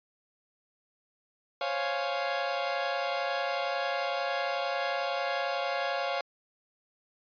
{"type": "chord", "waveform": "sawtooth", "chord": "Db major seventh", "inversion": "third", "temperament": "equal", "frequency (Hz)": [523.3, 554.4, 698.5, 830.6], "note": ["C5", "Db5", "F5", "Ab5"], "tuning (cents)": [0, 0, 0, 0], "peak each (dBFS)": [-35, -29, -29, -33], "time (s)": [1.61, 6.21], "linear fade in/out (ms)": 2, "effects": ["resampled to 11025 Hz"]}